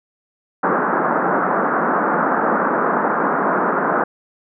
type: band-pass noise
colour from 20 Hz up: white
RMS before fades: -18 dBFS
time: 0.63-4.04 s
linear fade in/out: 5 ms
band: 170 to 1500 Hz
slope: 48 dB/octave
effects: none